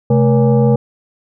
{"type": "tone with frequency modulation", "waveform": "sine", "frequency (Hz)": 130.3, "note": "C3", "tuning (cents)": -7, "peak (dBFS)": -8, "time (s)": [0.1, 0.76], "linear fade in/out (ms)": 5, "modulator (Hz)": 347, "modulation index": 1.2, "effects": []}